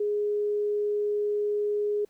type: tone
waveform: sine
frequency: 415.3 Hz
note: G#4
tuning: in tune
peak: -24 dBFS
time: 0-2.05 s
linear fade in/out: 5 ms
effects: pink hiss -67 dBFS RMS until 2.09 s